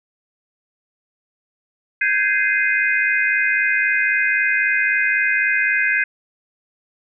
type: chord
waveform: sine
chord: Ab major seventh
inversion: third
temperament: just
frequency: 1557.4 / 1661.2 / 2077 / 2492 Hz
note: G6 / Ab6 / C7 / Eb7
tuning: -12 / 0 / -13 / +2 cents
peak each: -21 / -21 / -20 / -22 dBFS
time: 2.01-6.04 s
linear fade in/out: 5 ms
effects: none